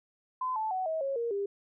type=tone with pitch steps; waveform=sine; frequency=1021 / 873.6 / 747.4 / 639.5 / 547.1 / 468.1 / 400.5 Hz; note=C6 / A5 / F#5 / D#5 / C#5 / A#4 / G4; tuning=-43 / -13 / +17 / +47 / -23 / +7 / +37 cents; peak=-29 dBFS; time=0.41-1.46 s; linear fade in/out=5 ms; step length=150 ms; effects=none